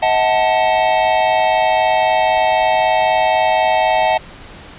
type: chord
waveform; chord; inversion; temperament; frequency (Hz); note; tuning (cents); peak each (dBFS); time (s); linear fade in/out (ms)
square; D# diminished; none; equal with one note detuned; 636.1 / 740 / 880; D#5 / F#5 / A5; +38 / 0 / 0; -17; 0.02-4.18; 10
effects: pink hiss -37 dBFS RMS until 4.78 s + resampled to 8000 Hz